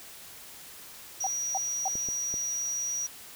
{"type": "tone", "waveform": "triangle", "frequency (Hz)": 5780, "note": "F#8", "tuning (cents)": -41, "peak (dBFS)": -28, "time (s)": [1.2, 3.07], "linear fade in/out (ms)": 10}
{"type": "tone bursts", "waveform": "sine", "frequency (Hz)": 770, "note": "G5", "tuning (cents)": -31, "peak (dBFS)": -27, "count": 3, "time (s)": [1.24, 1.881], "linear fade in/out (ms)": 2, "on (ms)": 27, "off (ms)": 280}
{"type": "clicks", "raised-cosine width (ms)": 2, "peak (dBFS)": -28, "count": 3, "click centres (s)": [1.955, 2.087, 2.341]}
{"effects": ["white hiss -47 dBFS RMS until 3.35 s"]}